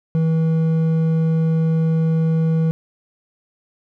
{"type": "tone with hard clipping", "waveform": "triangle", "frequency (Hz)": 161.5, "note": "E3", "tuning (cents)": -35, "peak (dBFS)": -16, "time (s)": [0.15, 2.71], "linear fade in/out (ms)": 0, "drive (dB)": 9, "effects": []}